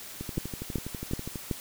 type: two click trains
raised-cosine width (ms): 3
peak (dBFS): -22 / -15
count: 15 / 4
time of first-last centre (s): 0.21-1.358 / 0.38-1.512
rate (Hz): 12.2 / 2.65
effects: white hiss -43 dBFS RMS until 1.6 s